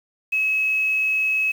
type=tone with quantisation; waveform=sine; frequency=2571 Hz; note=E7; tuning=44 cents flat; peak=-18 dBFS; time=0.32-1.52 s; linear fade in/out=10 ms; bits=7; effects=none